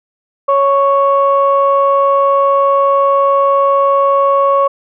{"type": "tone pair together", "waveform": "sine", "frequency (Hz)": [554.4, 1108.8], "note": ["C#5", "C#6"], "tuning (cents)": [0, 0], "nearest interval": "octave", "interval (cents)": 1200, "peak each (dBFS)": -10, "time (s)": [0.48, 4.68], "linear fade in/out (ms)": 10, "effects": ["tanh soft clip ceiling -1 dBFS"]}